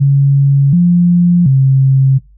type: tone with pitch steps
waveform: sine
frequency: 139.2 / 175.1 / 134.2 Hz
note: C#3 / F3 / C3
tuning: +8 / +5 / +44 cents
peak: -5 dBFS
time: 0-2.19 s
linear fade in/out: 20 ms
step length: 730 ms
effects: noise-tail reverb RT60 0.2 s tail -20 dB re dry + added 50 Hz sine -40 dBFS peak until 2.37 s